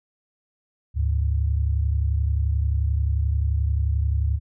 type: tone pair together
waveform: sine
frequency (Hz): 72.43 / 103.83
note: D2 / G#2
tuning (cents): -23 / 0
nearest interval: tritone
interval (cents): 623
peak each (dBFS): -20 / -25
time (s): 0.94-4.4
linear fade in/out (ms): 50
effects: none